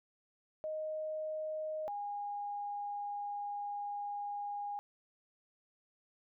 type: tone pair in turn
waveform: sine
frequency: 622.3 / 817.4 Hz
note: D#5 / G#5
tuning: 0 / -28 cents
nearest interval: perfect fourth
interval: 472 cents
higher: second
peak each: -36 / -37 dBFS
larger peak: first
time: 0.64-1.88 / 1.88-4.79 s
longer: second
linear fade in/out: 0 ms
effects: none